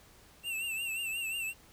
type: tone with vibrato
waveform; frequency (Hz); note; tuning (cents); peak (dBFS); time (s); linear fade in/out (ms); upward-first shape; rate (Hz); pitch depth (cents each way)
square; 2705; E7; +44; -34; 0.43-1.54; 50; triangle; 5.6; 83
effects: added 60 Hz sine -69 dBFS peak until 1.72 s + pink hiss -59 dBFS RMS until 1.72 s